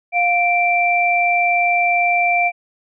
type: tone pair together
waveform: sine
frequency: 704.6 / 2349 Hz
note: F5 / D7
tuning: +15 / 0 cents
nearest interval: octave + major sixth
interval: 2085 cents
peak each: -16 dBFS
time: 0.12-2.52 s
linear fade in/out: 50 ms
effects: none